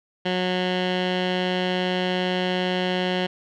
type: tone with low-pass filter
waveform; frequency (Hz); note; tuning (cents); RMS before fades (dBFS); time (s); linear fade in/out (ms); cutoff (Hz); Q
15% pulse; 182.5; F#3; -24; -24; 0.25-3.27; 10; 3200; 2.7
effects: none